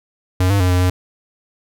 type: tone with pitch steps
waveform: square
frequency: 91.9 / 100 / 91.1 / 90.2 / 90.9 Hz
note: F#2 / G2 / F#2 / F#2 / F#2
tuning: -11 / +35 / -26 / -44 / -30 cents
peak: -13 dBFS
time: 0.4-0.9 s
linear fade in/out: 5 ms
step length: 100 ms
effects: none